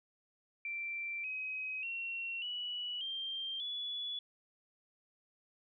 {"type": "tone with pitch steps", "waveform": "sine", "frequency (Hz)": [2349, 2532, 2730, 2943, 3172, 3419], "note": ["D7", "D#7", "F7", "F#7", "G7", "G#7"], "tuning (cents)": [0, 30, -40, -10, 20, 50], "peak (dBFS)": -37, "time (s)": [0.65, 4.19], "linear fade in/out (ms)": 2, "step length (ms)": 590, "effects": []}